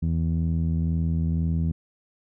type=tone with low-pass filter; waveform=sawtooth; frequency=82 Hz; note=E2; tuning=9 cents flat; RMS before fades=-24 dBFS; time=0.02-1.72 s; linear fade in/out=10 ms; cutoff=190 Hz; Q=2.6; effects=none